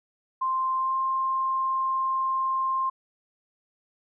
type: tone with pitch glide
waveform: sine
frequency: 1046.5 to 1056.2 Hz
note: C6 to C6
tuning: 0 to +16 cents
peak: -23 dBFS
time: 0.41-2.9 s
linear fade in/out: 10 ms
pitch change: +16 cents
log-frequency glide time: 0.78-0.96 s
effects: none

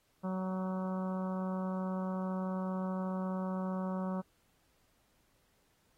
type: harmonic tone with a mistuned harmonic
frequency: 187 Hz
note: F#3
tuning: 19 cents sharp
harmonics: 1 / 2 / 3 / 4 / 5 / 6 / 7 / 8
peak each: -34 / -47 / -42 / -49 / -46 / -48 / -51 / -58 dBFS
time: 0.23-4.22 s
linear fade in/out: 20 ms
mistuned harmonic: 7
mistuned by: -16 cents
effects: pink hiss -73 dBFS RMS until 5.97 s + AAC 48 kbps

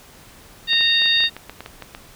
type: harmonic tone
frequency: 923 Hz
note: A#5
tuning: 17 cents flat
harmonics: 2 / 3 / 4 / 5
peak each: -22 / -23 / -16 / -25 dBFS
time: 0.67-1.3 s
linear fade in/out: 50 ms
type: clicks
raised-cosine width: 0.3 ms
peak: -17 dBFS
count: 12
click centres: 0.733 / 0.809 / 1.018 / 1.059 / 1.205 / 1.238 / 1.366 / 1.496 / 1.606 / 1.661 / 1.823 / 1.949 s
effects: pink hiss -46 dBFS RMS until 2.15 s

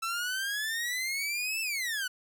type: exponential two-way sweep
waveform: sawtooth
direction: up then down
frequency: 1318.5 to 2676 to 1460 Hz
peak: -27 dBFS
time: 0.02-2.08 s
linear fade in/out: 10 ms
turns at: 1.61 s
effects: none

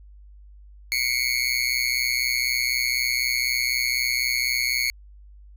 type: tone with amplitude modulation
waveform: 25% pulse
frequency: 2194 Hz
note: C#7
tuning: 18 cents flat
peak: -14 dBFS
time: 0.92-4.9 s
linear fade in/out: 0 ms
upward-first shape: sine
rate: 124 Hz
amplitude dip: 90%
effects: added 50 Hz sine -44 dBFS peak until 5.56 s

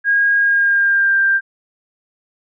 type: tone with pitch glide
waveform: sine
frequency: 1633 to 1583.8 Hz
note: G#6 to G6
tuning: -30 to +17 cents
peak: -11 dBFS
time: 0.04-1.41 s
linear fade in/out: 50 ms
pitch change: -53 cents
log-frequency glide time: 0.38-1.18 s
effects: none

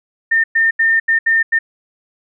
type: tone bursts at uneven times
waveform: sine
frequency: 1812 Hz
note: A#6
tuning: 50 cents flat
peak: -10 dBFS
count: 6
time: 0.31-0.44 / 0.55-0.71 / 0.79-1 / 1.08-1.19 / 1.26-1.43 / 1.52-1.59 s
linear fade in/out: 10 ms
effects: none

